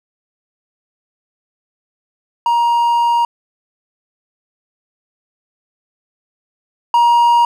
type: tone pair in turn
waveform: triangle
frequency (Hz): 943 / 947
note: A#5 / A#5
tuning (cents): +20 / +27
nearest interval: unison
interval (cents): 7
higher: second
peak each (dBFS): -9 / -6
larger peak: second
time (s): 2.46-3.25 / 6.94-7.45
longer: first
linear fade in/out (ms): 2
effects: none